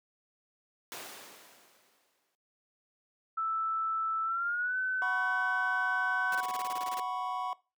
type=noise with exponential decay; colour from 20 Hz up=pink; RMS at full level=-39 dBFS; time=0.92-2.35 s; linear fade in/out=0 ms; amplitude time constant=310 ms
type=tone with pitch glide; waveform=sine; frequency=1319 to 1515.1 Hz; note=E6 to F#6; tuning=+1 to +41 cents; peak=-29 dBFS; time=3.37-6.41 s; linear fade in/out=10 ms; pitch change=+240 cents; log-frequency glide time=4.24-4.77 s
type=chord; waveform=triangle; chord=F# suspended fourth; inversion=none; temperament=equal; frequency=740 / 987.8 / 1108.7 Hz; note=F#5 / B5 / C#6; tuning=0 / 0 / 0 cents; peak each=-34 / -35 / -35 dBFS; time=5.02-7.53 s; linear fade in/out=0 ms
type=noise bursts; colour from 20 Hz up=pink; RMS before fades=-40 dBFS; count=13; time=6.32-6.999 s; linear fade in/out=2 ms; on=31 ms; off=23 ms
effects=noise-tail reverb RT60 0.3 s tail -21 dB re dry + high-pass 400 Hz 12 dB/octave